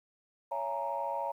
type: chord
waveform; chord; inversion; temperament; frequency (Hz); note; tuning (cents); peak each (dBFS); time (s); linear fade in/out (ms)
sine; A# half-diminished seventh; first; just; 559.4 / 671.3 / 839.1 / 932.3; C#5 / E5 / G#5 / A#5; +16 / +31 / +18 / 0; -37 / -39 / -39 / -34; 0.51-1.32; 10
effects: tanh soft clip ceiling -23 dBFS + 11-bit